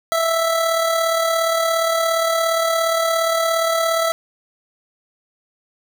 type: tone with amplitude modulation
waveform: 25% pulse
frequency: 659.3 Hz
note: E5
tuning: in tune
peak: -11 dBFS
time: 0.12-4.12 s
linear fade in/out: 0 ms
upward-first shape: sine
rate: 37.2 Hz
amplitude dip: 40%
effects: none